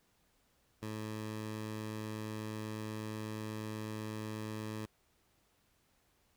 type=tone; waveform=15% pulse; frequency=108.2 Hz; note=A2; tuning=29 cents flat; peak=-33 dBFS; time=0.82-4.86 s; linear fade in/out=10 ms; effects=pink hiss -73 dBFS RMS until 6.36 s